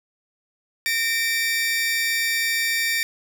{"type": "tone pair together", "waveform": "sawtooth", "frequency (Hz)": [1833, 2324], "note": ["A#6", "D7"], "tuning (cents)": [-30, -19], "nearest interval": "major third", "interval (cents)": 411, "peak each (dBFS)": -20, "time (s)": [0.86, 3.03], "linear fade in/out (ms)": 0, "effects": []}